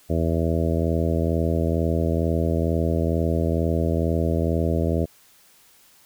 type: harmonic tone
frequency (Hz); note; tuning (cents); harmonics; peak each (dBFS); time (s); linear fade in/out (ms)
82.2; E2; -4; 1 / 2 / 3 / 4 / 5 / 6 / 7 / 8; -23 / -26 / -28 / -29 / -30 / -31 / -31 / -32; 0.09-5.06; 20
effects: white hiss -55 dBFS RMS until 6.05 s